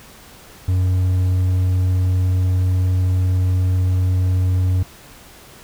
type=tone; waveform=triangle; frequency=92 Hz; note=F#2; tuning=9 cents flat; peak=-12 dBFS; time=0.68-4.83 s; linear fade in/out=5 ms; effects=pink hiss -43 dBFS RMS until 5.63 s